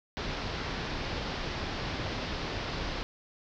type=low-pass noise; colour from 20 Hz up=pink; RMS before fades=-35 dBFS; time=0.17-3.03 s; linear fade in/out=0 ms; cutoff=5300 Hz; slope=48 dB/octave; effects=none